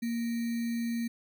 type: tone with sample-and-hold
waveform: sine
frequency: 233.1 Hz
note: A#3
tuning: in tune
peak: -29 dBFS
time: 0.02-1.08 s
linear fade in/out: 10 ms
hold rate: 2100 Hz
effects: none